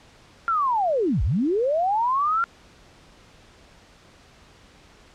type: linear two-way sweep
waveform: sine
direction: down then up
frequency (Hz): 1396.9 to 43.28 to 1396.9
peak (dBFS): -19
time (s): 0.48-2.44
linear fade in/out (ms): 0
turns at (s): 1.23
effects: pink hiss -52 dBFS RMS until 5.14 s + low-pass 6000 Hz 12 dB/octave